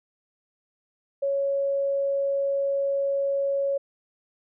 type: tone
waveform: sine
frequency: 555 Hz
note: C#5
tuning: 2 cents sharp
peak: -22 dBFS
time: 1.22-3.78 s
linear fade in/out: 10 ms
effects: none